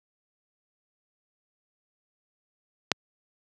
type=click; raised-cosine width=0.2 ms; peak=-3 dBFS; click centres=2.917 s; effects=high-pass 100 Hz 12 dB/octave